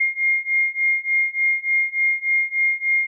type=beating tone pair; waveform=sine; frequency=2126 / 2129.4 Hz; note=C7 / C7; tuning=+27 / +30 cents; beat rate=3.4 Hz; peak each=-21 / -20 dBFS; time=0-3.07 s; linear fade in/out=10 ms; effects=none